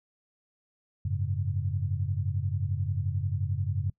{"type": "chord", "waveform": "sine", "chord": "F# suspended second", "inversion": "none", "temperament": "equal", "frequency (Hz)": [92.5, 103.83, 138.59], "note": ["F#2", "G#2", "C#3"], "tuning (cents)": [0, 0, 0], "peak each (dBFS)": [-30, -31, -33], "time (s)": [1.05, 3.9], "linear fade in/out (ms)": 5, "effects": ["noise-tail reverb RT60 0.1 s tail -23 dB re dry"]}